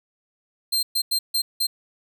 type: tone bursts at uneven times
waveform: sawtooth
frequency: 4164 Hz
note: C8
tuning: 9 cents flat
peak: -17 dBFS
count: 5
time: 0.72-0.83 / 0.95-1.02 / 1.11-1.19 / 1.34-1.42 / 1.6-1.67 s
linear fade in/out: 10 ms
effects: none